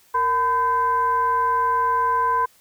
sine tone with frequency modulation, 1008 Hz, B5, 35 cents sharp, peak -17 dBFS, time 0.14-2.46 s, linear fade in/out 10 ms, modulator 544 Hz, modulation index 0.51, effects white hiss -56 dBFS RMS until 2.6 s

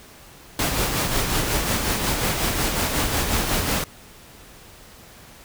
pink noise with tremolo, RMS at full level -21 dBFS, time 0.59-3.84 s, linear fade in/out 2 ms, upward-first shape sine, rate 5.5 Hz, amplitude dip 40%, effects pink hiss -46 dBFS RMS until 5.44 s

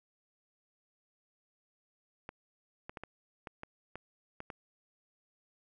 clicks, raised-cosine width 0.5 ms, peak -27 dBFS, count 9, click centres 2.291 / 2.895 / 2.972 / 3.036 / 3.472 / 3.634 / 3.956 / 4.404 / 4.502 s, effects none

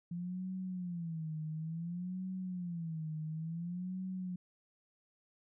sine tone with vibrato, 170.5 Hz, F3, 41 cents flat, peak -37 dBFS, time 0.11-4.36 s, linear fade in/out 5 ms, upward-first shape sine, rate 0.57 Hz, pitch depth 160 cents each way, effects none

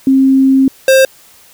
sine / square tone pair in turn, 267.1 / 530.1 Hz, C4 / C5, +36 / +23 cents, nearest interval octave, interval 1187 cents, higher second, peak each -5 dBFS, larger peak neither, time 0.07-0.68 / 0.88-1.05 s, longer first, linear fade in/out 2 ms, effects white hiss -43 dBFS RMS until 1.53 s

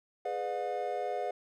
triangle chord, G# diminished seventh, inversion none, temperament just, 415.3 / 498.4 / 598 / 717.6 Hz, G#4 / B4 / D5 / F5, 0 / +16 / +31 / +47 cents, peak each -37 / -36 / -37 / -33 dBFS, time 0.25-1.31 s, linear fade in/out 5 ms, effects none

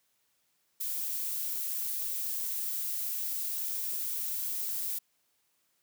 violet noise, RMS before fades -34 dBFS, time 0.8-4.99 s, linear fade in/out 10 ms, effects white hiss -74 dBFS RMS until 5.82 s + high-pass 80 Hz 12 dB/octave

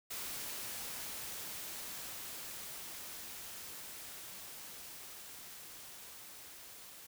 white noise with level ramp, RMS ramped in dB -42 to -53 dBFS, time 0.1-7.07 s, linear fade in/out 10 ms, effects none

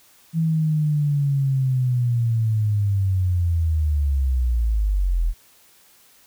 sine linear sweep, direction down, 164.5 to 39 Hz, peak -17 dBFS, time 0.33-5.34 s, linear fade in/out 50 ms, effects white hiss -54 dBFS RMS until 6.26 s

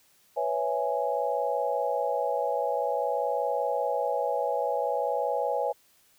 sine chord, C# minor seventh, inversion third, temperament equal, 493.9 / 554.4 / 659.3 / 830.6 Hz, B4 / C#5 / E5 / G#5, 0 / 0 / 0 / 0 cents, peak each -31 / -30 / -32 / -30 dBFS, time 0.36-5.73 s, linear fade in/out 20 ms, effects white hiss -63 dBFS RMS until 6.18 s

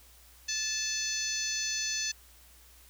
harmonic tone with a mistuned harmonic, 874 Hz, A5, 12 cents flat, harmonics 2 / 3 / 4 / 5 / 6 / 7 / 8, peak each -40 / -39 / -41 / -36 / -40 / -34 / -43 dBFS, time 0.48-2.12 s, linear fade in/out 10 ms, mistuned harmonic 6, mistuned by -21 cents, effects added 60 Hz sine -58 dBFS peak until 2.89 s + white hiss -58 dBFS RMS until 2.89 s

